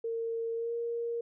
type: tone with pitch glide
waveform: sine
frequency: 457.8 to 468 Hz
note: A#4 to A#4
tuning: -31 to +7 cents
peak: -31 dBFS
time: 0.04-1.21 s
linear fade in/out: 5 ms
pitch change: +38 cents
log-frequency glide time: 0.54-0.73 s
effects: none